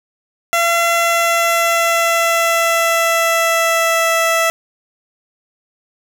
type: tone with pitch glide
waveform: 15% pulse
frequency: 679 to 660.4 Hz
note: F5 to E5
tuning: -49 to +3 cents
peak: -6 dBFS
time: 0.53-4.5 s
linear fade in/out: 0 ms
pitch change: -48 cents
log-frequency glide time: 0.86-4.11 s
effects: none